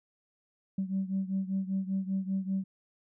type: beating tone pair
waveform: sine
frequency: 190.5 / 195.6 Hz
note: G3 / G3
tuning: -49 / -4 cents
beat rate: 5.1 Hz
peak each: -30 / -33 dBFS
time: 0.78-2.64 s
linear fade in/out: 5 ms
effects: tanh soft clip ceiling -23 dBFS